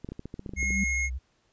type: clicks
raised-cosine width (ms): 3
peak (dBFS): -24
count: 12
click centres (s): 0.046 / 0.089 / 0.12 / 0.194 / 0.256 / 0.341 / 0.394 / 0.462 / 0.493 / 0.536 / 0.629 / 0.706
type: tone with exponential growth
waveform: sine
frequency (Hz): 196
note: G3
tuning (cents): 0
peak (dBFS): -24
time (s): 0.38-0.84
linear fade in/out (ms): 5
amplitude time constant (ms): 100
type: tone with vibrato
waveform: sine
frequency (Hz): 64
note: C2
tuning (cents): -38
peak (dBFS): -30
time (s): 0.56-1.19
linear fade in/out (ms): 20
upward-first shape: sine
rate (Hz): 12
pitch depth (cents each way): 76
type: tone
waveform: square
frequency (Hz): 2157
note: C#7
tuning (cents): -48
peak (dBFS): -27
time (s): 0.56-1.1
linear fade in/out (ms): 50
effects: pink hiss -69 dBFS RMS until 1.52 s + resampled to 16000 Hz